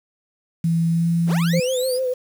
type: tone with pitch glide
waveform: sine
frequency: 166.1 to 168.71 Hz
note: E3 to E3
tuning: +13 to +40 cents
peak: -16 dBFS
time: 0.64-1.6 s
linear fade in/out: 5 ms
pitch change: +27 cents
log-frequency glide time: 0.89-1.09 s
type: linear sweep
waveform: 20% pulse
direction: up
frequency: 56.5 to 5180 Hz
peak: -22 dBFS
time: 1.26-2 s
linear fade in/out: 50 ms
type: tone with vibrato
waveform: sine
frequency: 511 Hz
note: C5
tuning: 41 cents flat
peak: -19 dBFS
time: 1.53-2.14 s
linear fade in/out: 10 ms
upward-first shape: sine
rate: 6.7 Hz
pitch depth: 45 cents each way
effects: 7-bit